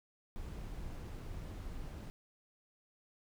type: noise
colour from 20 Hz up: brown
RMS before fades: -44 dBFS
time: 0.36-2.1 s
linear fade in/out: 0 ms
effects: none